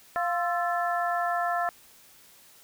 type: harmonic tone with a mistuned harmonic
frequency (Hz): 349.2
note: F4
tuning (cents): 0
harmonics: 2 / 3 / 4 / 5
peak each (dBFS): -27 / -34 / -31 / -33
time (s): 0.16-1.69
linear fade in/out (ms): 0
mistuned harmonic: 4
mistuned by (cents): -76
effects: white hiss -55 dBFS RMS until 2.63 s